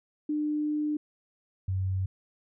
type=tone pair in turn; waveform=sine; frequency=300.2 / 94.56 Hz; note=D4 / F#2; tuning=+38 / +38 cents; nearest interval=octave + minor sixth; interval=2000 cents; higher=first; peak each=-26 dBFS; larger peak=neither; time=0.29-0.97 / 1.68-2.06 s; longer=first; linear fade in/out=5 ms; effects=none